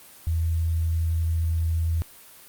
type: tone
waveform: sine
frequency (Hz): 82.1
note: E2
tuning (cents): -6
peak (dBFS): -21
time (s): 0.27-2.02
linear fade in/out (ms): 0
effects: white hiss -48 dBFS RMS until 2.48 s + Opus 32 kbps

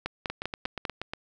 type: two click trains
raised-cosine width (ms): 0.3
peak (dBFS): -14 / -17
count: 5 / 8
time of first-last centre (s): 0.06-0.852 / 0.3-1.135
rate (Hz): 5.05 / 8.38
effects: none

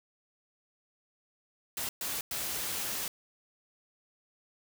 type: noise bursts at uneven times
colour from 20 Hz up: white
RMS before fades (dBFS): -35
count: 3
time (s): 1.77-1.89 / 2.01-2.21 / 2.31-3.08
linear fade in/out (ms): 2
effects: none

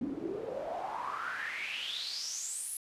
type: noise with band-pass filter sweep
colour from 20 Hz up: pink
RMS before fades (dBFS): -38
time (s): 0.01-2.77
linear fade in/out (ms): 2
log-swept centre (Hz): 250 to 11000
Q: 8.1
effects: resampled to 32000 Hz

